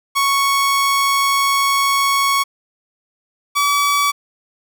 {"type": "tone pair in turn", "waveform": "sawtooth", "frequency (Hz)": [1108.7, 1143.8], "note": ["C#6", "D6"], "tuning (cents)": [0, -46], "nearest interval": "minor second", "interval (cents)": 54, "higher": "second", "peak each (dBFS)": -10, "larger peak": "neither", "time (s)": [[0.15, 2.44], [3.55, 4.12]], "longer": "first", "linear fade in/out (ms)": 20, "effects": []}